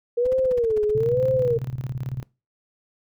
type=tone with vibrato; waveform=sine; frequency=468.7 Hz; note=A#4; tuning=9 cents sharp; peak=-18 dBFS; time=0.17-1.58 s; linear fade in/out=10 ms; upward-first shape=sine; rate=1.1 Hz; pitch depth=190 cents each way
type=noise bursts; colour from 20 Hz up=brown; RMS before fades=-35 dBFS; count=11; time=0.25-0.91 s; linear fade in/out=5 ms; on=20 ms; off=44 ms
type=tone with tremolo; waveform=sine; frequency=128.5 Hz; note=C3; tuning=31 cents flat; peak=-24 dBFS; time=0.95-2.23 s; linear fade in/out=2 ms; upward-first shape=square; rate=18 Hz; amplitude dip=80%
effects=noise-tail reverb RT60 0.3 s tail -23 dB re dry